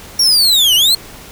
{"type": "linear two-way sweep", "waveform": "40% pulse", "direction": "down then up", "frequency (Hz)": [5640, 2824, 4312], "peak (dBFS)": -7, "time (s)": [0.19, 0.95], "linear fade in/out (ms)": 5, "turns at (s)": 0.75, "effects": ["pink hiss -35 dBFS RMS until 1.31 s"]}